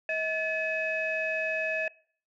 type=tone cluster; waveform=sine; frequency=638 / 1725 / 2552 Hz; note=D#5 / A6 / D#7; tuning=+43 / -35 / +43 cents; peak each=-31 dBFS; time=0.09-1.88 s; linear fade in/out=2 ms; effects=noise-tail reverb RT60 0.5 s tail -22 dB re dry + tanh soft clip ceiling -19 dBFS